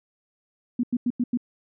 sine tone bursts, 243.1 Hz, B3, 27 cents flat, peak -20 dBFS, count 5, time 0.79-1.374 s, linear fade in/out 5 ms, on 44 ms, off 91 ms, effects none

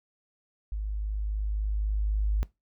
sine tone with level ramp, 51.91 Hz, G#1, in tune, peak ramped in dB -29 to -22 dBFS, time 0.72-2.43 s, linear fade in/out 0 ms, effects noise-tail reverb RT60 0.2 s tail -20 dB re dry

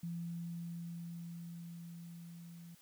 sine tone with level ramp, 169.9 Hz, F3, 47 cents flat, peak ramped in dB -38 to -50 dBFS, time 0.03-2.75 s, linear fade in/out 5 ms, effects white hiss -65 dBFS RMS until 2.81 s

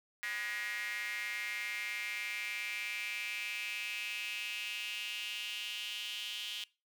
square tone with high-pass filter sweep, 111.6 Hz, A2, 25 cents sharp, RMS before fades -40 dBFS, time 0.23-6.64 s, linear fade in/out 0 ms, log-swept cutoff 1900 to 3100 Hz, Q 6.1, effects noise-tail reverb RT60 0.3 s tail -22 dB re dry

